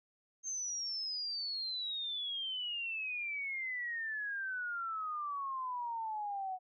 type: exponential sweep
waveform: sine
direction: down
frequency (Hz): 6400 to 735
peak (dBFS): -36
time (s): 0.43-6.59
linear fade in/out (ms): 50
effects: none